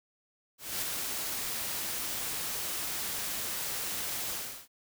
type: noise with ADSR envelope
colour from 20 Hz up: white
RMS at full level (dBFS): -32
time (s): 0.58-4.68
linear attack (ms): 240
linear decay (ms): 12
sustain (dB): -3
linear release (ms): 360
effects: none